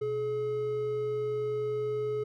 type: tone pair together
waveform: triangle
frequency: 124.85 / 425.3 Hz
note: B2 / G#4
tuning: +19 / +41 cents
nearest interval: octave + major sixth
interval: 2122 cents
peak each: -38 / -27 dBFS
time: 0.01-2.24 s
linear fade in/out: 10 ms
effects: none